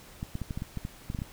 clicks, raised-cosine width 5 ms, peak -21 dBFS, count 12, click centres 0.229 / 0.354 / 0.417 / 0.508 / 0.575 / 0.621 / 0.773 / 0.851 / 1.101 / 1.148 / 1.189 / 1.219 s, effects pink hiss -51 dBFS RMS until 1.32 s

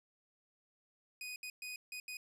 sawtooth tone bursts at uneven times, 2489 Hz, D#7, in tune, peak -39 dBFS, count 5, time 1.21-1.36 / 1.43-1.5 / 1.62-1.76 / 1.92-2 / 2.08-2.17 s, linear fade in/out 2 ms, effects resampled to 32000 Hz

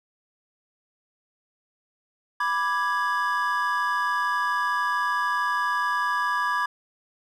triangle chord, G# diminished, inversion first, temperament equal, 987.8 / 1174.7 / 1661.2 Hz, B5 / D6 / G#6, 0 / 0 / 0 cents, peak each -25 dBFS, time 2.4-6.66 s, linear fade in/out 5 ms, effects none

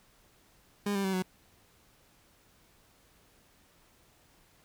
30% pulse tone with pitch steps, 203.5 / 197.14 / 190.97 / 185 Hz, G#3 / G3 / G3 / F#3, -35 / +10 / -45 / 0 cents, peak -26 dBFS, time 0.86-1.224 s, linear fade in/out 5 ms, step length 91 ms, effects pink hiss -64 dBFS RMS until 4.64 s

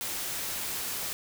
white noise, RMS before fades -34 dBFS, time 0.01-1.13 s, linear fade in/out 0 ms, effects none

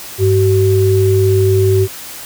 sine tone pair together, 100.6 / 380.1 Hz, G2 / F#4, +45 / +47 cents, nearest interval octave + major seventh, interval 2302 cents, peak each -11 dBFS, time 0.18-1.88 s, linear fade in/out 50 ms, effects white hiss -30 dBFS RMS until 2.25 s

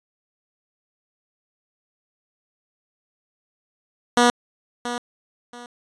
10% pulse tone with echo, 241.8 Hz, B3, 36 cents flat, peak -5 dBFS, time 4.17-4.3 s, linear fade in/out 2 ms, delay 680 ms, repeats 2, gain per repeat -12 dB, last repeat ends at 5.66 s, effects resampled to 22050 Hz

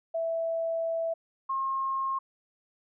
sine tone pair in turn, 659.3 / 1073.1 Hz, E5 / C6, 0 / +43 cents, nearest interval minor sixth, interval 843 cents, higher second, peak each -27 dBFS, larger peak neither, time 0.14-1.14 / 1.49-2.19 s, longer first, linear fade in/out 10 ms, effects none

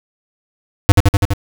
square tone with echo, 100 Hz, G2, 35 cents sharp, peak -3 dBFS, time 0.89-0.92 s, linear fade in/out 0 ms, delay 83 ms, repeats 5, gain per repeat -2 dB, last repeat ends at 1.335 s, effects none

